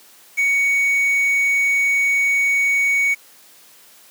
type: tone with quantisation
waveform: triangle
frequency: 2235 Hz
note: C#7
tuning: 14 cents sharp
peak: -13 dBFS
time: 0.37-3.15 s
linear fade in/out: 20 ms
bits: 6
effects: white hiss -48 dBFS RMS until 4.1 s + high-pass 200 Hz 12 dB/octave